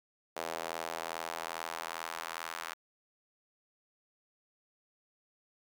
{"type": "tone with high-pass filter sweep", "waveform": "sawtooth", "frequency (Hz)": 82.41, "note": "E2", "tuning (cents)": 0, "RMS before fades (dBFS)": -40, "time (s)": [0.36, 2.74], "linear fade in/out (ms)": 10, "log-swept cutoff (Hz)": [590, 1200], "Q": 1.4, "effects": []}